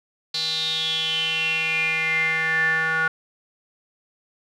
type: tone with band-pass filter sweep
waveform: square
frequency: 160.7 Hz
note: E3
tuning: 44 cents flat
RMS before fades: -23 dBFS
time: 0.34-3.08 s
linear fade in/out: 5 ms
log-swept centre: 4200 to 1500 Hz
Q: 9.7
effects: none